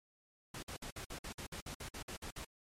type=noise bursts; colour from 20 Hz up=pink; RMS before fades=-45 dBFS; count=14; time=0.54-2.447 s; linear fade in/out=5 ms; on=87 ms; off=53 ms; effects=low-pass 11000 Hz 12 dB/octave + MP3 64 kbps